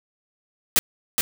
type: noise with echo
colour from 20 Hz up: white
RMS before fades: -17 dBFS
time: 0.76-0.79 s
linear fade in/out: 0 ms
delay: 420 ms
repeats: 1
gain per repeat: -4 dB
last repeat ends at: 1.21 s
effects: none